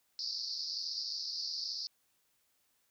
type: band-pass noise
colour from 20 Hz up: pink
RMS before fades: -39 dBFS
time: 0.19-1.87 s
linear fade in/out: 0 ms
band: 4400 to 5300 Hz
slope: 96 dB/octave
effects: white hiss -75 dBFS RMS until 2.9 s